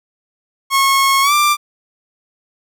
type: tone with pitch glide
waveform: sawtooth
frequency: 1091 to 1182.9 Hz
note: C#6 to D6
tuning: -28 to +12 cents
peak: -7 dBFS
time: 0.7-1.57 s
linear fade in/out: 50 ms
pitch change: +140 cents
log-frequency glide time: 1.22-1.33 s
effects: none